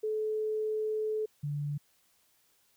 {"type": "tone pair in turn", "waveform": "sine", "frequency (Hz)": [431.9, 145.64], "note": ["A4", "D3"], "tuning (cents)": [-32, -14], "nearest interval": "octave + perfect fifth", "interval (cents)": 1882, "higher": "first", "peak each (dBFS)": [-29, -31], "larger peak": "first", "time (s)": [[0.03, 1.26], [1.43, 1.78]], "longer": "first", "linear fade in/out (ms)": 10, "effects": ["white hiss -69 dBFS RMS until 2.76 s"]}